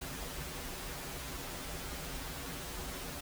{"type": "noise with comb filter", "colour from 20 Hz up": "pink", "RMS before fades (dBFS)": -42, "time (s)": [0.01, 3.21], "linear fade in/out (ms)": 10, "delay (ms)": 9.4, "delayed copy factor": -1, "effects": []}